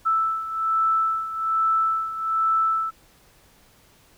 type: beating tone pair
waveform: sine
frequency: 1318.5 / 1319.7 Hz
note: E6 / E6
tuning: 0 / +2 cents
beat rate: 1.2 Hz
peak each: -21 / -26 dBFS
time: 0.05-2.91 s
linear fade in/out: 20 ms
effects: pink hiss -56 dBFS RMS until 4.17 s